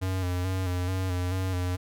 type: tone with vibrato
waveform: square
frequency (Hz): 91.8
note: F#2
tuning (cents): -13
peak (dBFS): -27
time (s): 0.01-1.77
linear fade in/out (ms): 20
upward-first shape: square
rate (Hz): 2.3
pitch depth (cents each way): 36
effects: none